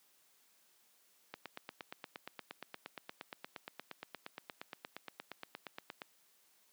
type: click train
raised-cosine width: 0.3 ms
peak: -27 dBFS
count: 41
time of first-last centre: 1.34-6.018 s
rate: 8.55 Hz
effects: white hiss -70 dBFS RMS until 6.72 s + high-pass 200 Hz 12 dB/octave